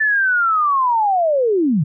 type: linear sweep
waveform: sine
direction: down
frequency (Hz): 1768 to 131.9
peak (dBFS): -13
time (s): 0-1.84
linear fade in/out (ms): 10
effects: none